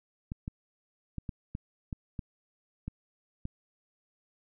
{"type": "clicks", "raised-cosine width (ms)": 5, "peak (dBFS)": -23, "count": 9, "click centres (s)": [0.319, 0.479, 1.183, 1.292, 1.551, 1.928, 2.192, 2.88, 3.454], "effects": []}